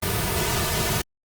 pink noise with comb filter, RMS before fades -24 dBFS, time 0.02-1.02 s, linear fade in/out 10 ms, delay 3.7 ms, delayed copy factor -0.95, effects Opus 32 kbps

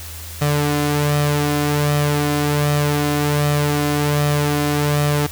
sawtooth tone with flanger, 146.83 Hz, D3, in tune, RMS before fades -18 dBFS, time 0.41-5.27 s, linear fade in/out 10 ms, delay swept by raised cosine 1.6 to 2.9 ms, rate 1.3 Hz, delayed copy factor +0.5, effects added 82 Hz sine -33 dBFS peak until 5.31 s + white hiss -35 dBFS RMS until 5.31 s

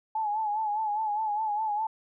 sine tone with vibrato, 854 Hz, G#5, 48 cents sharp, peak -26 dBFS, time 0.15-1.87 s, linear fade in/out 5 ms, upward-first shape sine, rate 4.9 Hz, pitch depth 66 cents each way, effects none

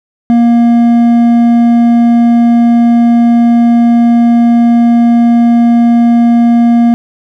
triangle tone with hard clipping, 235.4 Hz, A#3, 17 cents sharp, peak -5 dBFS, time 0.3-6.94 s, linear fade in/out 0 ms, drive 9 dB, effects none

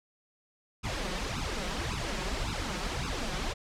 pink noise with flanger, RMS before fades -33 dBFS, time 0.83-3.54 s, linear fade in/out 20 ms, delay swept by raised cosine 0.77 to 5.57 ms, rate 1.8 Hz, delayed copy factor +1, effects low-pass 6000 Hz 12 dB/octave

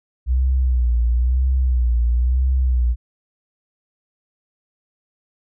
sine tone with vibrato, 61.74 Hz, B1, in tune, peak -14 dBFS, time 0.26-2.96 s, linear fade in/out 50 ms, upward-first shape sine, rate 1 Hz, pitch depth 89 cents each way, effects none

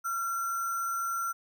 sine tone with sample-and-hold, 1368 Hz, F6, 36 cents flat, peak -29 dBFS, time 0.04-1.33 s, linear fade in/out 20 ms, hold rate 7350 Hz, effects none

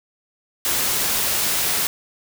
white noise, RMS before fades -21 dBFS, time 0.65-1.87 s, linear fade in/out 0 ms, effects none

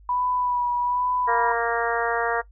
sine tone with vibrato, 984 Hz, B5, 7 cents flat, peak -22 dBFS, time 0.09-1.52 s, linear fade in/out 2 ms, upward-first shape sine, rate 1.2 Hz, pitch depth 23 cents each way
harmonic tone, 233.1 Hz, A#3, in tune, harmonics 2 / 3 / 4 / 5 / 6 / 7 / 8, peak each -26 / -28 / -29 / -30 / -31 / -31 / -32 dBFS, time 1.27-2.42 s, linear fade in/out 20 ms
effects noise-tail reverb RT60 0.1 s tail -17 dB re dry + added 50 Hz sine -47 dBFS peak until 2.51 s

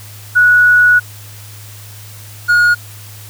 sine / triangle tone pair in turn, 1466 / 1439.2 Hz, F#6 / F#6, -16 / -48 cents, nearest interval unison, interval 32 cents, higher first, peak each -5 dBFS, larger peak neither, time 0.35-1 / 2.48-2.75 s, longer first, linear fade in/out 20 ms, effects added 104 Hz sine -33 dBFS peak until 3.29 s + white hiss -37 dBFS RMS until 3.29 s

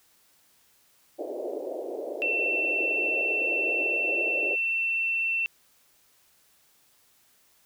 white band-pass noise, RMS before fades -34 dBFS, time 1.18-4.56 s, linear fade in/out 20 ms, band 320 to 640 Hz, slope 48 dB/octave
sine tone, 2692 Hz, E7, 36 cents sharp, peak -24 dBFS, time 2.22-5.46 s, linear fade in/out 0 ms
effects white hiss -63 dBFS RMS until 7.65 s

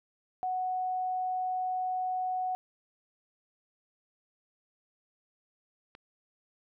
sine tone, 740 Hz, F#5, in tune, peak -29 dBFS, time 0.43-2.55 s, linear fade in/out 0 ms
click, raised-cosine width 0.3 ms, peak -32 dBFS, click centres 5.951 s
effects none

